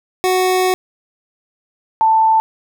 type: tone pair in turn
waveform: 25% pulse / sine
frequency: 370 / 885.4 Hz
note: F#4 / A5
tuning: 0 / +11 cents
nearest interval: octave + minor third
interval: 1511 cents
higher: second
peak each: -9 dBFS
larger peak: neither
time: 0.24-0.74 / 2.01-2.4 s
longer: first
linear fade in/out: 0 ms
effects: none